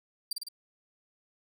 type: tone with echo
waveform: sawtooth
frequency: 4699 Hz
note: D8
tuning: in tune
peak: -26 dBFS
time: 0.31-0.33 s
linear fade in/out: 5 ms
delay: 52 ms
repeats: 3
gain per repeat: -3 dB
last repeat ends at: 0.486 s
effects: none